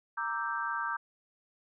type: chord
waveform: sine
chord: E half-diminished seventh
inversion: second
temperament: equal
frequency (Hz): 932.3 / 1174.7 / 1318.5 / 1568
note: Bb5 / D6 / E6 / G6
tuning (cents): 0 / 0 / 0 / 0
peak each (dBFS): -37 / -36 / -39 / -35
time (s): 0.17-0.97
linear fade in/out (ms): 10
effects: none